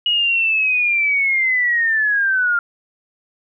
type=linear sweep; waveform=sine; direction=down; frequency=2905 to 1390 Hz; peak=-14 dBFS; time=0.06-2.59 s; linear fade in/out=2 ms; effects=none